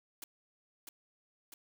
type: noise with echo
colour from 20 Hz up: white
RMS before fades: -45 dBFS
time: 0.22-0.24 s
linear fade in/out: 2 ms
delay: 650 ms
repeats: 2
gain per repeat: -3 dB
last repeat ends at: 1.54 s
effects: none